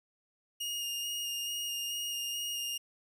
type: tone with vibrato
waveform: sawtooth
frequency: 2845 Hz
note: F7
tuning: 31 cents sharp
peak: -31 dBFS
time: 0.6-2.78 s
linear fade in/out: 10 ms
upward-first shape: square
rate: 2.3 Hz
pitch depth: 10 cents each way
effects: none